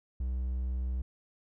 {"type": "tone", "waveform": "triangle", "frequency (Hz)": 63.1, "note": "B1", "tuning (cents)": 38, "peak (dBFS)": -28, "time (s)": [0.2, 1.02], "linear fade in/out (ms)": 5, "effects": []}